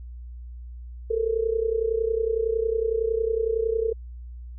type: tone with amplitude modulation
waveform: sine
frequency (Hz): 450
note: A4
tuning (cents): +39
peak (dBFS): -18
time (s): 1.1-3.93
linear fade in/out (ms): 10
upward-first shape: sine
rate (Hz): 30.9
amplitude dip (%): 80
effects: added 60 Hz sine -36 dBFS peak until 4.58 s